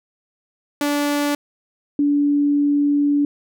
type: tone pair in turn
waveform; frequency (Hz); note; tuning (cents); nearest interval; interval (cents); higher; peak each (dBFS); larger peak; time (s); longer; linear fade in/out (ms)
sawtooth / sine; 290 / 288.5; D4 / D4; -22 / -31; unison; 9; first; -14; neither; 0.81-1.35 / 1.99-3.25; second; 2
effects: none